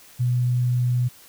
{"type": "tone", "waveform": "sine", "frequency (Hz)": 123.47, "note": "B2", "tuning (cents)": 0, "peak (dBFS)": -18, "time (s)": [0.19, 1.09], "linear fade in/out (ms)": 20, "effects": ["white hiss -49 dBFS RMS until 1.28 s"]}